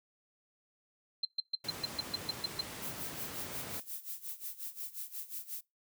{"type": "tone bursts", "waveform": "sine", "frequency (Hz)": 4131, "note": "C8", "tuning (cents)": -23, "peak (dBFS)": -29, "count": 10, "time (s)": [1.23, 2.61], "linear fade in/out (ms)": 5, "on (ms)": 21, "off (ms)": 130}
{"type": "noise", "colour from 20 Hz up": "pink", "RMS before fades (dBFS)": -44, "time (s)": [1.64, 3.8], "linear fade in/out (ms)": 5}
{"type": "noise with tremolo", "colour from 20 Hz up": "violet", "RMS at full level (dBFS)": -40, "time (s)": [2.82, 5.61], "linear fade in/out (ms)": 5, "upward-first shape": "sine", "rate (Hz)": 5.6, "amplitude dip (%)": 85}
{"effects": ["noise-tail reverb RT60 0.2 s tail -23 dB re dry", "high-pass 100 Hz 12 dB/octave"]}